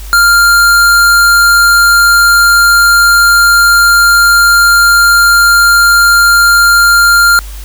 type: tone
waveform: square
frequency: 1396.9 Hz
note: F6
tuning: in tune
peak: -4 dBFS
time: 0.13-7.39 s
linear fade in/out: 0 ms
effects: added 50 Hz sine -22 dBFS peak until 7.64 s + white hiss -33 dBFS RMS until 7.64 s